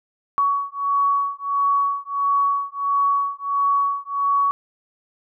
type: beating tone pair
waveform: sine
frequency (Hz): 1123 / 1124.5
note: C#6 / C#6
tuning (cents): +22 / +24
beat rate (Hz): 1.5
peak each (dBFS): -21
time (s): 0.38-4.51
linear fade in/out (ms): 0
effects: none